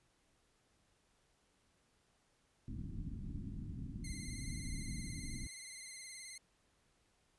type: low-pass noise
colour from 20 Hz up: pink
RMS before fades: -44 dBFS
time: 2.68-5.47 s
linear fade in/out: 0 ms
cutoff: 290 Hz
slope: 48 dB/octave
type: tone with vibrato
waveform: 5% pulse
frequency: 2083 Hz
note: C7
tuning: 8 cents flat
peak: -37 dBFS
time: 4.04-6.38 s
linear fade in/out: 5 ms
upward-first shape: sine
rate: 19 Hz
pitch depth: 51 cents each way
effects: pink hiss -75 dBFS RMS until 7.38 s + resampled to 24000 Hz